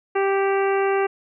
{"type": "harmonic tone with a mistuned harmonic", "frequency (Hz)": 392, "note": "G4", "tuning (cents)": 0, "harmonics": [1, 2, 3, 4, 5, 6, 7], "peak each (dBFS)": [-19, -25, -29, -31, -33, -35, -36], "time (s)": [0.15, 1.07], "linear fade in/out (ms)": 10, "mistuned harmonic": 6, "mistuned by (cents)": -28, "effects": []}